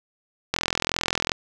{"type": "click train", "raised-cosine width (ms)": 0.2, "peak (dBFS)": -4, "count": 34, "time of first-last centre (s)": [0.54, 1.318], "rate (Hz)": 42.4, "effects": []}